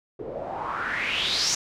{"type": "noise with low-pass filter sweep", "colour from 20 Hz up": "white", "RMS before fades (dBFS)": -28, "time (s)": [0.19, 1.55], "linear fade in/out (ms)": 5, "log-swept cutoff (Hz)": [390, 6300], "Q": 5.1, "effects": []}